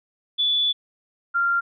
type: tone pair in turn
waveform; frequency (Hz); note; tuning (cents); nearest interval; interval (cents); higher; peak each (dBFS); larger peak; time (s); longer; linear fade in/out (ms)
sine; 3455 / 1387.9; A7 / F6; -32 / -11; octave + major third; 1579; first; -18; neither; 0.38-0.73 / 1.34-1.61; first; 20
effects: none